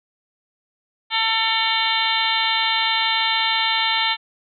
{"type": "harmonic tone with a mistuned harmonic", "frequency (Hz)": 447.4, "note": "A4", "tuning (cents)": 29, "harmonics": [2, 3, 4, 5, 6, 7, 8, 9], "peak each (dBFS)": [-24, -29, -28, -24, -29, -26, -24, -27], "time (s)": [1.1, 4.17], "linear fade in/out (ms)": 50, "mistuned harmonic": 6, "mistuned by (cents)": 82, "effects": []}